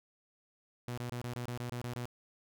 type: tone bursts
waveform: sawtooth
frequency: 121.7 Hz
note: B2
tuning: 25 cents flat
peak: -33 dBFS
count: 10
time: 0.88-2.055 s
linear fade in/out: 0 ms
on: 95 ms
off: 25 ms
effects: none